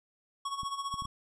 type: tone with tremolo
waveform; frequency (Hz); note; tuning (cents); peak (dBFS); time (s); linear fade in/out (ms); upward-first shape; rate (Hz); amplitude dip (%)
square; 1108.7; C#6; 0; -32; 0.45-1.06; 5; sine; 15; 70
type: clicks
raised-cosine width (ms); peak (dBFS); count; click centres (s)
5; -32; 4; 0.633 / 0.941 / 1.022 / 1.053
effects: resampled to 22050 Hz